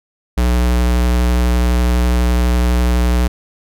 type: tone with vibrato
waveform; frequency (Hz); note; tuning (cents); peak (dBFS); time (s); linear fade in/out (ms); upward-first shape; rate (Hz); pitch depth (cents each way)
square; 60.7; B1; -29; -12; 0.37-3.28; 10; square; 12; 12
effects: none